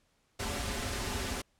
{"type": "noise with comb filter", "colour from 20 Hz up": "pink", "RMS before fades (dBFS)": -35, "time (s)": [0.39, 1.42], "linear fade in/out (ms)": 10, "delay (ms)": 6.3, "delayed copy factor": -0.65, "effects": ["pink hiss -72 dBFS RMS until 1.59 s", "low-pass 10000 Hz 12 dB/octave"]}